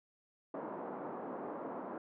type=band-pass noise; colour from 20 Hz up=pink; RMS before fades=-43 dBFS; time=0.54-1.98 s; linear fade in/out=2 ms; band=230 to 1100 Hz; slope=24 dB/octave; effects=none